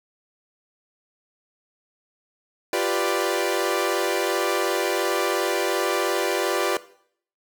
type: chord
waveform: sawtooth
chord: G dominant seventh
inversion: third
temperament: equal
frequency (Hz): 349.2 / 392 / 493.9 / 587.3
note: F4 / G4 / B4 / D5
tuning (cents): 0 / 0 / 0 / 0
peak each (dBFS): -23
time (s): 2.73-6.77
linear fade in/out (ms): 2
effects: noise-tail reverb RT60 0.6 s tail -17 dB re dry